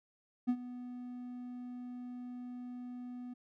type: tone with ADSR envelope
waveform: triangle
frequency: 246.9 Hz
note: B3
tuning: in tune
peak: -24 dBFS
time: 0.47-3.34 s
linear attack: 23 ms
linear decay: 65 ms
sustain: -16 dB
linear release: 11 ms
effects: none